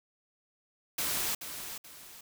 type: noise with echo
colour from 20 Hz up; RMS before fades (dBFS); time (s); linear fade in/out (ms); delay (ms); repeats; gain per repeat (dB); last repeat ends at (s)
white; -32; 0.98-1.35; 5; 430; 2; -9; 2.21
effects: none